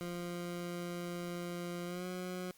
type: tone with pitch glide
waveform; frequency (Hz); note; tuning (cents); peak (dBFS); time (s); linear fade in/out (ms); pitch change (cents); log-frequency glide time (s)
20% pulse; 174.61 to 181.71; F3 to F#3; 0 to -31; -34; 0.01-2.51; 0; +69; 1.85-2.06
effects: white hiss -64 dBFS RMS until 2.57 s + Opus 48 kbps